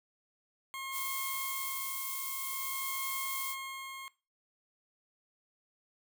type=tone with tremolo; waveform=20% pulse; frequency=1075 Hz; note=C6; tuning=47 cents sharp; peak=-32 dBFS; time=0.74-4.08 s; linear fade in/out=0 ms; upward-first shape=sine; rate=0.52 Hz; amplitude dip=50%
type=high-pass noise; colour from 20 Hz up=pink; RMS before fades=-39 dBFS; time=0.91-3.56 s; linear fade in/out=50 ms; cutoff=11000 Hz; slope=12 dB/octave
effects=noise-tail reverb RT60 0.3 s tail -19 dB re dry